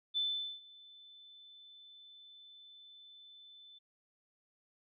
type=tone with ADSR envelope; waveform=sine; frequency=3520 Hz; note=A7; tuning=in tune; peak=-30 dBFS; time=0.14-3.79 s; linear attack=31 ms; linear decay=430 ms; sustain=-24 dB; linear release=14 ms; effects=none